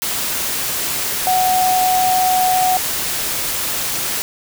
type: tone in noise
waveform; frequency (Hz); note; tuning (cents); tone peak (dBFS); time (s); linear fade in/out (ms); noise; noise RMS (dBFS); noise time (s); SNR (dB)
sine; 740; F#5; 0; -13; 1.27-2.77; 0; white; -21; 0.02-4.22; +5
effects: none